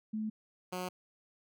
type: tone pair in turn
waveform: sine / 10% pulse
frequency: 216.5 / 182.05 Hz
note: A3 / F#3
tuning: -28 / -28 cents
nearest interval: minor third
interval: 300 cents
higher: first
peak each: -33 / -28 dBFS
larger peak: second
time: 0.13-0.3 / 0.72-0.89 s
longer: neither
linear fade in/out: 10 ms
effects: none